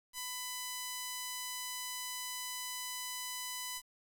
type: tone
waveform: 5% pulse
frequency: 1000 Hz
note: B5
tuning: 21 cents sharp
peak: -27 dBFS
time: 0.13-3.82 s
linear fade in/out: 50 ms
effects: 9-bit